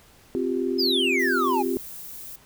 sine chord, C suspended fourth, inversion none, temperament equal with one note detuned, 261.6 / 351 / 392 Hz, C4 / F4 / G4, 0 / +9 / 0 cents, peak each -27 dBFS, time 0.35-1.77 s, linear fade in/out 0 ms
triangle exponential sweep, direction down, 5180 to 784 Hz, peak -20 dBFS, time 0.78-1.63 s, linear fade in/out 20 ms
violet noise, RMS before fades -39 dBFS, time 1.19-2.36 s, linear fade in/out 5 ms
effects pink hiss -54 dBFS RMS until 2.45 s

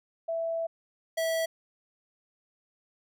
sine / square tone pair in turn, 661 / 653 Hz, E5 / E5, +5 / -17 cents, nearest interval unison, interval 22 cents, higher first, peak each -28 / -27 dBFS, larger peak second, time 0.28-0.67 / 1.17-1.46 s, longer first, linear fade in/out 10 ms, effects none

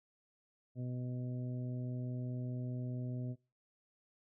harmonic tone, 124.8 Hz, B2, 19 cents sharp, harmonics 1 / 2 / 3 / 4 / 5, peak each -38 / -44 / -53 / -57 / -54 dBFS, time 0.75-3.36 s, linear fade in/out 50 ms, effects noise-tail reverb RT60 0.3 s tail -22 dB re dry

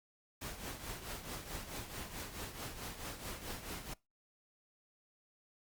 pink noise with tremolo, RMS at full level -42 dBFS, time 0.41-3.94 s, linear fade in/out 10 ms, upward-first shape triangle, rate 4.6 Hz, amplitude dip 70%, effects noise-tail reverb RT60 0.2 s tail -22 dB re dry + Opus 48 kbps

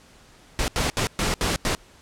pink noise bursts at uneven times, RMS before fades -23 dBFS, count 6, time 0.59-0.68 / 0.76-0.9 / 0.97-1.07 / 1.19-1.34 / 1.41-1.56 / 1.65-1.75 s, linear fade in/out 0 ms, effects pink hiss -52 dBFS RMS until 2.01 s + low-pass 9000 Hz 12 dB/octave

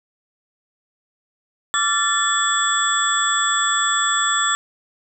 sine tone cluster, 1160 / 1369 / 1754 / 3424 / 7710 Hz, D6 / F6 / A6 / A7 / B8, -22 / -35 / -6 / -48 / -43 cents, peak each -23 dBFS, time 1.74-4.55 s, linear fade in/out 0 ms, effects none

